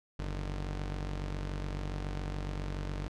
sawtooth tone pair together, 47.14 / 151 Hz, F#1 / D3, +33 / +48 cents, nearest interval octave + minor sixth, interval 2015 cents, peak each -31 / -39 dBFS, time 0.19-3.08 s, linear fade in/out 0 ms, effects low-pass 6000 Hz 12 dB/octave

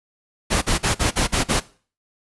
pink noise bursts, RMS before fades -19 dBFS, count 7, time 0.5-1.604 s, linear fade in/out 20 ms, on 120 ms, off 44 ms, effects noise-tail reverb RT60 0.4 s tail -19 dB re dry + resampled to 24000 Hz

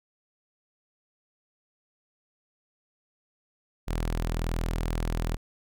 sawtooth tone, 41.04 Hz, E1, 7 cents flat, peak -23 dBFS, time 3.87-5.37 s, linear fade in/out 20 ms, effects none

